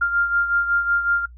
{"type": "beating tone pair", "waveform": "sine", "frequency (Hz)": [1396.9, 1402.3], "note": ["F6", "F6"], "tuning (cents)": [0, 7], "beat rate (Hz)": 5.4, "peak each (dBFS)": [-18, -25], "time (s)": [0.01, 1.26], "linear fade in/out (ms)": 10, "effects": ["noise-tail reverb RT60 0.1 s tail -22 dB re dry", "added 60 Hz sine -40 dBFS peak until 1.37 s"]}